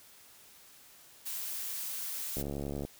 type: noise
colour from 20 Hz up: blue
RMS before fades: -38 dBFS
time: 1.25-2.43 s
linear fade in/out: 20 ms
type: click train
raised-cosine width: 2 ms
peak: -24 dBFS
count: 35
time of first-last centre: 2.37-2.85 s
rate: 70.8 Hz
effects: white hiss -57 dBFS RMS until 2.99 s